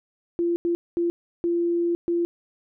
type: tone bursts at uneven times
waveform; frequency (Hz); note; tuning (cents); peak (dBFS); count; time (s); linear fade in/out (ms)
sine; 343.1; F4; -31; -20; 5; 0.39-0.56 / 0.65-0.75 / 0.97-1.1 / 1.44-1.95 / 2.08-2.25; 0
effects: none